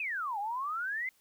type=exponential two-way sweep; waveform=sine; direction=down then up; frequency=2631 to 786 to 2114 Hz; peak=-32 dBFS; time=0-1.09 s; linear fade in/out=2 ms; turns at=0.39 s; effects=white hiss -68 dBFS RMS until 1.2 s